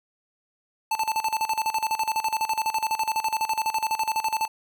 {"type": "tone with tremolo", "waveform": "square", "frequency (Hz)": 880, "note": "A5", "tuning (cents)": 0, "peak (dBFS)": -22, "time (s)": [0.91, 4.48], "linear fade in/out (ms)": 5, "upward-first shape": "square", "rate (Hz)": 12, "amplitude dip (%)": 80, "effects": []}